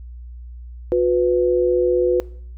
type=tone pair together; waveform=sine; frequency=361.1 / 496.4 Hz; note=F#4 / B4; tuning=-42 / +9 cents; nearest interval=tritone; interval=551 cents; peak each=-17 dBFS; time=0.92-2.2 s; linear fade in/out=0 ms; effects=noise-tail reverb RT60 0.6 s tail -22 dB re dry + added 60 Hz sine -33 dBFS peak until 2.57 s